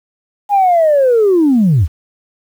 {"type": "linear sweep", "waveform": "sine", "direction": "down", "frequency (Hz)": [830.6, 65.41], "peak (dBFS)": -6, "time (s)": [0.49, 1.88], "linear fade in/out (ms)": 50, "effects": ["tanh soft clip ceiling -4 dBFS", "7-bit"]}